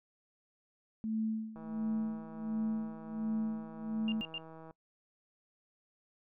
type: tone with tremolo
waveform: sine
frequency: 220 Hz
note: A3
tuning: in tune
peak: -30 dBFS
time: 1.04-4.21 s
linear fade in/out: 0 ms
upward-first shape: sine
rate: 1.4 Hz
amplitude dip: 85%
type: click train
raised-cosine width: 1 ms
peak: -38 dBFS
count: 508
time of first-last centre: 1.56-4.709 s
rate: 161 Hz
type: tone bursts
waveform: sine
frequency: 2800 Hz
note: F7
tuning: 4 cents sharp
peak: -36 dBFS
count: 3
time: 4.08-4.381 s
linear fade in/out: 2 ms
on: 41 ms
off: 89 ms
effects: noise-tail reverb RT60 0.1 s tail -22 dB re dry